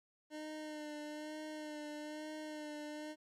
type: tone with vibrato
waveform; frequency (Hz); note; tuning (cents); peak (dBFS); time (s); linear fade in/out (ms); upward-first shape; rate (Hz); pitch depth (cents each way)
25% pulse; 303.6; D#4; -42; -40; 0.3-3.16; 50; sine; 1.1; 28
effects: low-pass 9000 Hz 12 dB/octave + 13-bit